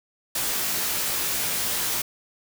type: noise with comb filter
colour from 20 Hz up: white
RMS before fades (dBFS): -26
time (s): 0.35-2.02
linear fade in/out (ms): 5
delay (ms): 17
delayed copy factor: +0.65
effects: none